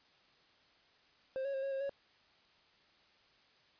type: tone with pitch steps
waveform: triangle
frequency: 528 / 553 / 536 / 548 / 538 / 556 Hz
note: C5 / C#5 / C5 / C#5 / C5 / C#5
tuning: +16 / -4 / +42 / -20 / +48 / +5 cents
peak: -33 dBFS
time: 1.36-1.894 s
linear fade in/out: 0 ms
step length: 89 ms
effects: white hiss -67 dBFS RMS until 3.79 s + resampled to 11025 Hz